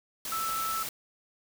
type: tone in noise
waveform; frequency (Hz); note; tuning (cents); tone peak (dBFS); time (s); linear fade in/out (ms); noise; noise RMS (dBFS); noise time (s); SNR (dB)
sine; 1318.5; E6; 0; -30; 0.32-0.83; 2; white; -36; 0.25-0.89; +3
effects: none